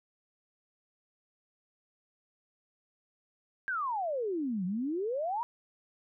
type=exponential two-way sweep; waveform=sine; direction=down then up; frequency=1630 to 174.61 to 980 Hz; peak=-30 dBFS; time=3.68-5.43 s; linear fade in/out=0 ms; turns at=4.65 s; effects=none